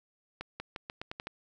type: accelerating click train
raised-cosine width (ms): 0.3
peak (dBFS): -22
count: 8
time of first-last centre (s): 0.41-1.271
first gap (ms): 190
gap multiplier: 0.85
effects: none